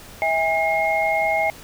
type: tone cluster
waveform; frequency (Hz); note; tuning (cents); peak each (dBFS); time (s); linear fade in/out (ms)
sine; 647 / 813 / 2144; E5 / G#5 / C7; -32 / -37 / +42; -22; 0.22-1.5; 0
effects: pink hiss -42 dBFS RMS until 1.63 s